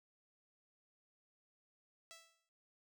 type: tone with exponential decay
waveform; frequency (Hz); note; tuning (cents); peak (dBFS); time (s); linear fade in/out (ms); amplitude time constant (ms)
5% pulse; 659.3; E5; 0; -40; 2.11-2.49; 0; 82
effects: noise-tail reverb RT60 0.6 s tail -22 dB re dry

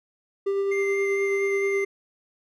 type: tone with tremolo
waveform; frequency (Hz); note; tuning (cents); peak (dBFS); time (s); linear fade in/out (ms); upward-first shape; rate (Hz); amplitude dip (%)
triangle; 395.3; G4; +15; -19; 0.46-1.85; 10; sine; 9.4; 25
type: tone with vibrato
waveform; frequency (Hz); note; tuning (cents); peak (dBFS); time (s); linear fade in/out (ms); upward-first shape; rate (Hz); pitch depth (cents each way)
triangle; 2093; C7; 0; -27; 0.71-1.85; 10; square; 4.4; 8
effects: none

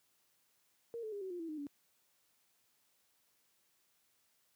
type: tone with pitch steps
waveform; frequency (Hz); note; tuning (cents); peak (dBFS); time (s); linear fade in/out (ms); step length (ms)
sine; 465.8 / 434.6 / 405.5 / 378.3 / 353 / 329.4 / 307.3 / 286.7; A#4 / A4 / G#4 / F#4 / F4 / E4 / D#4 / D4; -1 / -21 / -41 / +38 / +19 / -1 / -21 / -42; -40; 0.94-1.668; 0; 91
effects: white hiss -75 dBFS RMS until 4.55 s + high-pass 80 Hz 12 dB/octave

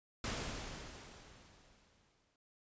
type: noise with exponential decay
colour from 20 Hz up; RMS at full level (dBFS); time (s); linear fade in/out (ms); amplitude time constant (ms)
pink; -38; 0.24-2.36; 2; 460
effects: resampled to 16000 Hz

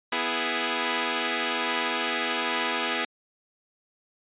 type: chord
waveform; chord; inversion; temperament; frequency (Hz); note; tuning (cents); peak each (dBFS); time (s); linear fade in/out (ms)
5% pulse; E major; second; equal; 246.9 / 329.6 / 415.3; B3 / E4 / G#4; 0 / 0 / 0; -18; 0.12-3.05; 5
effects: resampled to 8000 Hz

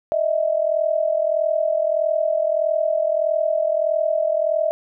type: tone pair together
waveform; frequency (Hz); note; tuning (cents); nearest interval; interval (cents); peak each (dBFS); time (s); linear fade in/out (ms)
sine; 615 / 656.6; D#5 / E5; -20 / -7; minor second; 113; -20; 0.12-4.71; 0
effects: none

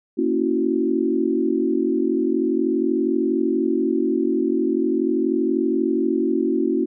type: chord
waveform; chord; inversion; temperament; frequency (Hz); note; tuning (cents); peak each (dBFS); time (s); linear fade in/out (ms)
sine; F# dominant seventh; first; equal; 233.1 / 277.2 / 329.6 / 370; A#3 / C#4 / E4 / F#4; 0 / 0 / 0 / 0; -25 / -23 / -22 / -23; 0.17-6.86; 20
effects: none

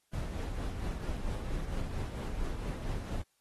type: noise with tremolo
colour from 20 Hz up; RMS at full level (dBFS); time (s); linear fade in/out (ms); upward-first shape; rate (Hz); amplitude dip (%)
brown; -34; 0.13-3.22; 5; triangle; 4.4; 45
effects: white hiss -75 dBFS RMS until 3.4 s + AAC 32 kbps

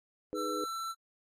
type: chord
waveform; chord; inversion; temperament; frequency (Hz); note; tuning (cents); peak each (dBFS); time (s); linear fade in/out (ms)
sine; G# minor; second; equal; 311.1 / 415.3 / 493.9; D#4 / G#4 / B4; 0 / 0 / 0; -38; 0.33-0.64; 0
type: tone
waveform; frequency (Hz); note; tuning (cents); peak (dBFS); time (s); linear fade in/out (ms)
square; 1337; E6; +24; -36; 0.34-0.95; 50
effects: AAC 32 kbps

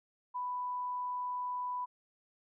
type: tone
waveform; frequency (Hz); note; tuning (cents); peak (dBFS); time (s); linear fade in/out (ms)
sine; 992; B5; +7; -34; 0.34-1.86; 20
effects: none

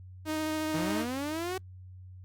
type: tone with vibrato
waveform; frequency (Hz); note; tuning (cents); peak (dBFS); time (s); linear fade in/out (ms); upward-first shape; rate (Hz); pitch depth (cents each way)
sawtooth; 311.1; D#4; 0; -26; 0.25-1.06; 50; sine; 14; 11
type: linear sweep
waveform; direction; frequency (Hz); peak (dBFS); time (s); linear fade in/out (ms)
sawtooth; up; 153.7 to 381; -28; 0.74-1.58; 5
effects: added 92 Hz sine -45 dBFS peak until 2.24 s + Opus 48 kbps

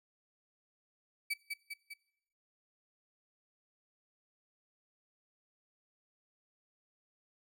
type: tone with echo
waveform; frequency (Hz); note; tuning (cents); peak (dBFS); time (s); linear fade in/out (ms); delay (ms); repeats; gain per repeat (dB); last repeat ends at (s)
35% pulse; 2296; D7; -40; -30; 1.3-1.34; 10; 200; 3; -4; 1.94
effects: noise-tail reverb RT60 0.8 s tail -21 dB re dry

